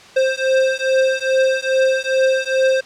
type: beating tone pair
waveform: square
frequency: 525 / 527.4 Hz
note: C5 / C5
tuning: +6 / +14 cents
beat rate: 2.4 Hz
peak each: -18 dBFS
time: 0.16-2.81 s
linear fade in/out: 10 ms
effects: white hiss -42 dBFS RMS until 2.85 s + low-pass 5000 Hz 12 dB/octave